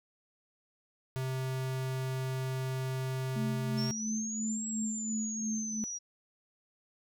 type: tone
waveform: square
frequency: 130.81 Hz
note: C3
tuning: in tune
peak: -33 dBFS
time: 1.16-3.91 s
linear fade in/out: 0 ms
type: tone with tremolo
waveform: sine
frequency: 218.4 Hz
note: A3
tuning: 13 cents flat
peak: -31 dBFS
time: 3.36-5.84 s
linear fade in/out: 0 ms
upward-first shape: sine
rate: 2.9 Hz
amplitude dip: 55%
type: exponential two-way sweep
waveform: sine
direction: up then down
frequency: 5340 to 7710 to 5720 Hz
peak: -36 dBFS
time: 3.77-5.99 s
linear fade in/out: 20 ms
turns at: 4.67 s
effects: none